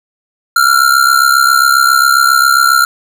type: ring-modulated tone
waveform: square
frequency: 1385 Hz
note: F6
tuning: 15 cents flat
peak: -4 dBFS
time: 0.56-2.85 s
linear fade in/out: 2 ms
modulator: 33.7 Hz
effects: none